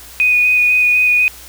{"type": "tone with vibrato", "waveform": "sine", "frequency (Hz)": 2479, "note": "D#7", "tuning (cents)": -7, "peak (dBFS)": -9, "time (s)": [0.2, 1.28], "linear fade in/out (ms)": 0, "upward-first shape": "square", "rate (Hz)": 4, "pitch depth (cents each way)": 11, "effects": ["added 60 Hz sine -42 dBFS peak until 1.48 s", "white hiss -37 dBFS RMS until 1.48 s"]}